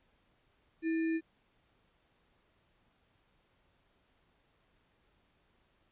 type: tone with sample-and-hold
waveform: sine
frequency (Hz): 324.8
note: E4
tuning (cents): -26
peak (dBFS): -29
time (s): 0.82-1.21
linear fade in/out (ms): 50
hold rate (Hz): 2100
effects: pink hiss -72 dBFS RMS until 5.91 s + resampled to 8000 Hz